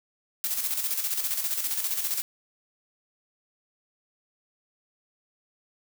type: noise with tremolo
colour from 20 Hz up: blue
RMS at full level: -27 dBFS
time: 0.44-2.22 s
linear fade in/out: 0 ms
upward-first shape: square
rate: 15 Hz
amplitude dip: 50%
effects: none